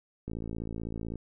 click train, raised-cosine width 3 ms, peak -24 dBFS, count 50, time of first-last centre 0.28-1.157 s, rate 55.9 Hz, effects none

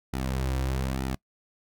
sawtooth tone with flanger, 65.6 Hz, C2, 5 cents sharp, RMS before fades -29 dBFS, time 0.13-1.15 s, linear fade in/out 5 ms, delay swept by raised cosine 1.8 to 4.8 ms, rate 1.1 Hz, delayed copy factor -0.65, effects noise-tail reverb RT60 0.1 s tail -24 dB re dry

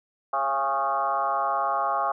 sine tone with frequency modulation, 960 Hz, B5, 49 cents flat, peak -22 dBFS, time 0.33-2.12 s, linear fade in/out 5 ms, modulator 138 Hz, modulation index 2.4, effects none

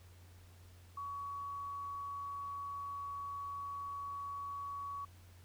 sine tone, 1125 Hz, C#6, 25 cents sharp, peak -40 dBFS, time 0.97-5.05 s, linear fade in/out 5 ms, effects added 89 Hz sine -56 dBFS peak until 5.44 s + pink hiss -65 dBFS RMS until 5.44 s

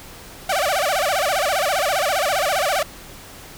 sawtooth tone with vibrato, 667 Hz, E5, 20 cents sharp, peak -14 dBFS, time 0.49-2.83 s, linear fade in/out 5 ms, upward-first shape sine, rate 15 Hz, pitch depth 290 cents each way, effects pink hiss -40 dBFS RMS until 3.57 s

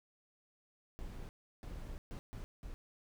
brown noise bursts at uneven times, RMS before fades -45 dBFS, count 5, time 0.99-1.29 / 1.63-1.98 / 2.11-2.19 / 2.33-2.44 / 2.63-2.74 s, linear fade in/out 0 ms, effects none

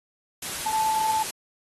sine tone in noise, 874 Hz, A5, 12 cents flat, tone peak -22 dBFS, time 0.66-1.23 s, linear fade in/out 5 ms, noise white, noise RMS -32 dBFS, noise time 0.42-1.31 s, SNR +7 dB, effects AAC 32 kbps

